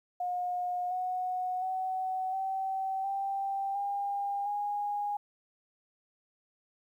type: tone with pitch steps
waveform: sine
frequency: 718 / 734.4 / 751.1 / 768.2 / 785.7 / 803.6 / 821.9 Hz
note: F5 / F#5 / F#5 / G5 / G5 / G5 / G#5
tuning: +48 / -13 / +26 / -35 / +4 / +43 / -18 cents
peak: -30 dBFS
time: 0.2-5.17 s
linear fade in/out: 5 ms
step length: 710 ms
effects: 11-bit